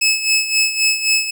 20% pulse tone with tremolo, 2594 Hz, E7, 28 cents flat, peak -7 dBFS, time 0.01-1.31 s, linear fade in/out 10 ms, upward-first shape sine, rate 3.8 Hz, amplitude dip 70%, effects none

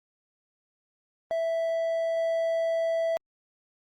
triangle tone pair in turn, 659.3 / 659.3 Hz, E5 / E5, 0 / 0 cents, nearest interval unison, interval 0 cents, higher neither, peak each -23 / -22 dBFS, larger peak second, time 1.31-2.17 / 2.17-3.17 s, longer second, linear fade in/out 0 ms, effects Opus 32 kbps

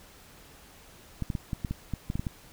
clicks, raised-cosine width 5 ms, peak -18 dBFS, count 11, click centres 1.223 / 1.302 / 1.352 / 1.532 / 1.648 / 1.71 / 1.937 / 2.101 / 2.155 / 2.195 / 2.268 s, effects pink hiss -53 dBFS RMS until 2.52 s

